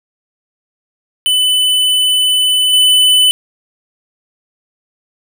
square tone with level steps, 3005 Hz, F#7, 26 cents sharp, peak -10 / -7 dBFS, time 1.26-3.31 s, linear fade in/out 0 ms, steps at 2.73 s, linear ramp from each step 5 ms, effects none

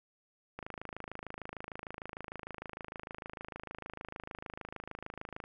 click train, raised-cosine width 0.5 ms, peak -26 dBFS, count 130, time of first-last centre 0.59-5.44 s, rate 26.6 Hz, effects none

